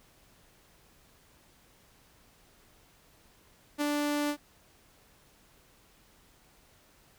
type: tone with ADSR envelope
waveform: sawtooth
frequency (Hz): 293.2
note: D4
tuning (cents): -3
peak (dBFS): -22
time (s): 3.78-4.37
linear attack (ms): 36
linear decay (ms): 3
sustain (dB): -2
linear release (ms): 75
effects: pink hiss -62 dBFS RMS until 7.18 s